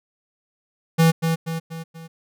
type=tone with echo; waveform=square; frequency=163.6 Hz; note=E3; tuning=13 cents flat; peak=-13 dBFS; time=0.98-1.12 s; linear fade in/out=20 ms; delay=240 ms; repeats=4; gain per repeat=-6 dB; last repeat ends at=2.08 s; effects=none